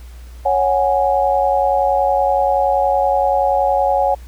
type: chord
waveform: sine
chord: C# suspended fourth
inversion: none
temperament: equal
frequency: 554.4 / 740 / 830.6 Hz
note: C#5 / F#5 / G#5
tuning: 0 / 0 / 0 cents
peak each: -17 dBFS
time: 0.45-4.15 s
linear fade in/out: 10 ms
effects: added 60 Hz sine -33 dBFS peak until 4.27 s + pink hiss -48 dBFS RMS until 4.27 s